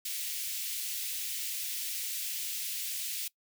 white high-pass noise, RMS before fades -36 dBFS, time 0.05-3.28 s, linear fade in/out 5 ms, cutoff 2300 Hz, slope 24 dB/octave, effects noise-tail reverb RT60 0.1 s tail -22 dB re dry

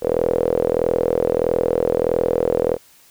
sawtooth tone with band-pass filter, 41.56 Hz, E1, 15 cents sharp, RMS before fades -19 dBFS, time 0.01-2.78 s, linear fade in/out 50 ms, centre 490 Hz, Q 7.8, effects white hiss -51 dBFS RMS until 3.1 s

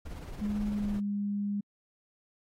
brown noise with tremolo, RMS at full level -38 dBFS, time 0.05-1 s, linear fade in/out 10 ms, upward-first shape sine, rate 18 Hz, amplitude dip 45%
sine tone with pitch glide, 207.7 to 203.3 Hz, G#3 to G#3, 0 to -37 cents, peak -29 dBFS, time 0.41-1.61 s, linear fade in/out 10 ms, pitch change -37 cents, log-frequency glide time 0.69-1.01 s
effects AAC 48 kbps

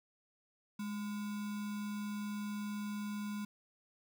sine tone with sample-and-hold, 207.7 Hz, G#3, in tune, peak -37 dBFS, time 0.79-3.45 s, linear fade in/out 5 ms, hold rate 1225 Hz, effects none

